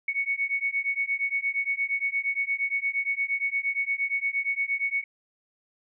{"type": "beating tone pair", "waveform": "sine", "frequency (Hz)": [2217, 2225.6], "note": ["C#7", "C#7"], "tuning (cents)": [0, 6], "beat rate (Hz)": 8.6, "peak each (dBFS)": -28, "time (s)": [0.08, 5.04], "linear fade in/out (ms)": 5, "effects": []}